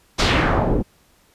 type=noise with low-pass filter sweep; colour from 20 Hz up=pink; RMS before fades=-18 dBFS; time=0.18-0.83 s; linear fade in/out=20 ms; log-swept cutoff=5700 to 320 Hz; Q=1.5; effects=pink hiss -57 dBFS RMS until 1.34 s + resampled to 32000 Hz